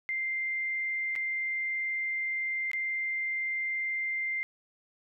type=tone with dropouts; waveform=sine; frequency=2093 Hz; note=C7; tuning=in tune; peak=-29 dBFS; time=0.09-4.43 s; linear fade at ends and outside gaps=0 ms; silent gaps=1.154-1.161 / 2.715-2.733 s; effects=none